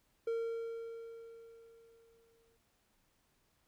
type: tone with exponential decay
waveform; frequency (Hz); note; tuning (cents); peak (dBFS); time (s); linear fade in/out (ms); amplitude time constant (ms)
triangle; 458.8; A#4; -28; -30; 0.27-2.57; 5; 500
effects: pink hiss -75 dBFS RMS until 3.67 s